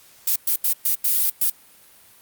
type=noise bursts at uneven times; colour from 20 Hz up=violet; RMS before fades=-19 dBFS; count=6; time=0.27-0.36 / 0.47-0.56 / 0.64-0.73 / 0.85-0.95 / 1.04-1.3 / 1.41-1.5 s; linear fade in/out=5 ms; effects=white hiss -51 dBFS RMS until 2.21 s + Opus 48 kbps